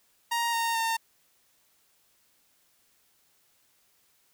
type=tone with pitch steps; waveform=sawtooth; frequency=936 / 922.6 / 909.4 Hz; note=A#5 / A#5 / A#5; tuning=+7 / -18 / -43 cents; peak=-22 dBFS; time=0.31-0.97 s; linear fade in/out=10 ms; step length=220 ms; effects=white hiss -67 dBFS RMS until 4.33 s